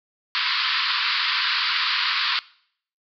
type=band-pass noise; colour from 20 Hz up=white; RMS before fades=-23 dBFS; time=0.35-2.39 s; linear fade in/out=0 ms; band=980 to 4800 Hz; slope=96 dB/octave; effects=noise-tail reverb RT60 0.6 s tail -21 dB re dry